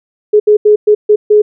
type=tone bursts at uneven times; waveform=sine; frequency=420.9 Hz; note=G#4; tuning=23 cents sharp; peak=-3 dBFS; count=6; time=0.33-0.4 / 0.47-0.57 / 0.65-0.76 / 0.87-0.95 / 1.09-1.16 / 1.3-1.42 s; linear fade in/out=10 ms; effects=none